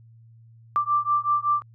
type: beating tone pair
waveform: sine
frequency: 1174.7 / 1180 Hz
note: D6 / D6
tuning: 0 / +8 cents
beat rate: 5.3 Hz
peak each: -23 dBFS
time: 0.76-1.62 s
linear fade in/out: 0 ms
effects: added 114 Hz sine -48 dBFS peak until 1.74 s